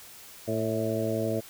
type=harmonic tone with a mistuned harmonic; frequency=111.4 Hz; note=A2; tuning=22 cents sharp; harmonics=1 / 2 / 3 / 4 / 5 / 6; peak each=-33 / -33 / -33 / -33 / -33 / -33 dBFS; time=0.47-1.41 s; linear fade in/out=20 ms; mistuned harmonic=6; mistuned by=-41 cents; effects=white hiss -48 dBFS RMS until 1.49 s